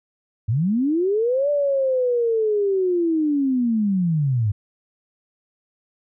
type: linear two-way sweep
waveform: sine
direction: up then down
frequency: 98 to 587.3 to 98 Hz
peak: -17 dBFS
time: 0.48-4.52 s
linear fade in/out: 10 ms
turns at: 1.5 s
effects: none